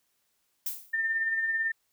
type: noise with exponential decay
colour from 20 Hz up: violet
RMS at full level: -29 dBFS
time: 0.66-0.97 s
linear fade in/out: 5 ms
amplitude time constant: 66 ms
type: tone with tremolo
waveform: sine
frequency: 1803 Hz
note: A6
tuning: 42 cents sharp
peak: -24 dBFS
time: 0.93-1.72 s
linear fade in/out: 10 ms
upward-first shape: sine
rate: 18 Hz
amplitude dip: 40%
effects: white hiss -74 dBFS RMS until 1.92 s